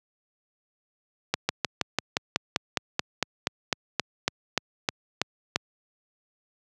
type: slowing click train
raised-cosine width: 0.2 ms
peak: -5 dBFS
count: 19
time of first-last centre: 1.34-5.56 s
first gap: 150 ms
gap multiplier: 1.05
effects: high-pass 100 Hz 12 dB/octave